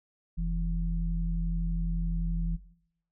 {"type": "tone pair together", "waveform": "sine", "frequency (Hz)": [44.15, 166.8], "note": ["F1", "E3"], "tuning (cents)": [20, 21], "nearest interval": "octave + major seventh", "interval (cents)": 2301, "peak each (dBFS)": [-28, -33], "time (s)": [0.37, 2.57], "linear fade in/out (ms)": 20, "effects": ["noise-tail reverb RT60 0.7 s tail -17 dB re dry"]}